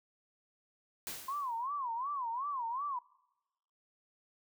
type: noise with exponential decay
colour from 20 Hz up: white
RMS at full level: -39 dBFS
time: 1.07-1.67 s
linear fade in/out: 0 ms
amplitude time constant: 130 ms
type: tone with vibrato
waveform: sine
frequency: 1032 Hz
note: C6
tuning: 24 cents flat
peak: -34 dBFS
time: 1.28-2.99 s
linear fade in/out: 5 ms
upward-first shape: sine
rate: 2.7 Hz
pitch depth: 220 cents each way
effects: noise-tail reverb RT60 1.0 s tail -24 dB re dry